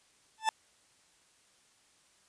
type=tone with exponential growth; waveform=40% pulse; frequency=880 Hz; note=A5; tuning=in tune; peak=-21 dBFS; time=0.38-0.49 s; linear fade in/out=1 ms; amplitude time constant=22 ms; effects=white hiss -66 dBFS RMS until 2.28 s + resampled to 22050 Hz